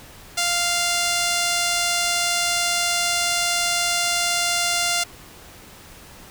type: tone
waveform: 5% pulse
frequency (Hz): 697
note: F5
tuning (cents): -4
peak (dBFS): -8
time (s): 0.37-5.04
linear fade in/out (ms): 10
effects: pink hiss -44 dBFS RMS until 6.3 s